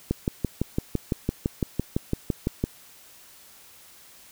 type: click train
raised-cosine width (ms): 3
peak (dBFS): -10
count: 16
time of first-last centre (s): 0.11-2.64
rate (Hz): 5.93
effects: white hiss -51 dBFS RMS until 4.31 s